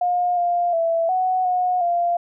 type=tone with pitch steps; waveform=sine; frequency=713 / 700 / 664 / 742 / 727 / 694 Hz; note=F5 / F5 / E5 / F#5 / F#5 / F5; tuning=+36 / +4 / +12 / +5 / -31 / -11 cents; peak=-17 dBFS; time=0.01-2.17 s; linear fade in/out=5 ms; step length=360 ms; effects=none